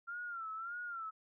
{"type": "tone with vibrato", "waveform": "sine", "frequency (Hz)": 1371, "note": "F6", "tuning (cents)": -32, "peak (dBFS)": -40, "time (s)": [0.07, 1.11], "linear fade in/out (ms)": 20, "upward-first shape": "sine", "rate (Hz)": 1.7, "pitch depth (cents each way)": 97, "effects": []}